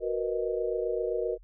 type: chord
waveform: sine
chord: B major seventh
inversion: second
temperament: equal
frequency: 370 / 466.2 / 493.9 / 622.3 Hz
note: F#4 / A#4 / B4 / D#5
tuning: 0 / 0 / 0 / 0 cents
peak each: -33 / -30 / -35 / -35 dBFS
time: 0-1.38 s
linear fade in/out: 50 ms
effects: added 40 Hz sine -50 dBFS peak until 1.43 s